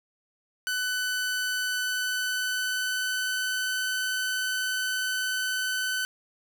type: tone with pitch glide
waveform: sawtooth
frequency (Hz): 1500 to 1512.2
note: F#6 to F#6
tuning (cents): +23 to +37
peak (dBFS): -23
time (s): 0.67-6.05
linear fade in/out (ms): 0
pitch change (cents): +14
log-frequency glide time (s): 1.64-3.9
effects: none